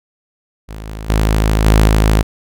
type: tone with level steps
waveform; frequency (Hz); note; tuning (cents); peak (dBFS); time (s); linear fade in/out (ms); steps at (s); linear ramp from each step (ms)
sawtooth; 53.3; G#1; +46; -23 / -21 / -7 / -3 / -5; 0.68-2.23; 20; 0.87 / 1.09 / 1.65 / 1.88; 10
effects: none